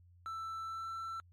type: tone with pitch glide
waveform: triangle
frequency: 1327 to 1337.8 Hz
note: E6 to E6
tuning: +11 to +25 cents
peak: -37 dBFS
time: 0.26-1.2 s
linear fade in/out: 0 ms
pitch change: +14 cents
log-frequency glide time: 0.64-0.89 s
effects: added 88 Hz sine -59 dBFS peak until 1.32 s + MP3 64 kbps